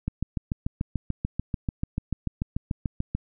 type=click train; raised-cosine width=5 ms; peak=-14 dBFS; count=22; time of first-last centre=0.08-3.15 s; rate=6.84 Hz; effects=none